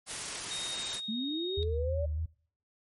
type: noise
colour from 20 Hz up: white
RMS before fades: -37 dBFS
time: 0.06-1.01 s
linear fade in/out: 50 ms
type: tone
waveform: sine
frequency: 3729 Hz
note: A#7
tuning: in tune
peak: -35 dBFS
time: 0.51-1.63 s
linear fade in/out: 0 ms
type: linear sweep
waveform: sine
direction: up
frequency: 207.7 to 587.3 Hz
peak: -32 dBFS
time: 1.08-2.06 s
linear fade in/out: 10 ms
type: tone with vibrato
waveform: sine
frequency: 78.3 Hz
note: D#2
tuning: 11 cents sharp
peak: -30 dBFS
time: 1.57-2.26 s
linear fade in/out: 10 ms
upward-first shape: square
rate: 3.3 Hz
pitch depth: 50 cents each way
effects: noise-tail reverb RT60 0.5 s tail -21 dB re dry + MP3 48 kbps